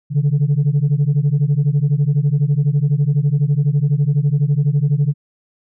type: beating tone pair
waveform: sine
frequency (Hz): 138.59 / 150.59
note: C#3 / D3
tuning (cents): 0 / +44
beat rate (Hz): 12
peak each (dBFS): -14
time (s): 0.1-5.14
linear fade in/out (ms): 50
effects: tanh soft clip ceiling -9 dBFS